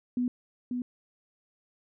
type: tone with echo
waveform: sine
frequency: 246.9 Hz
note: B3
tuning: in tune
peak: -25 dBFS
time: 0.17-0.28 s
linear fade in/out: 2 ms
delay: 540 ms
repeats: 1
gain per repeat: -4 dB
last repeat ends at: 0.82 s
effects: none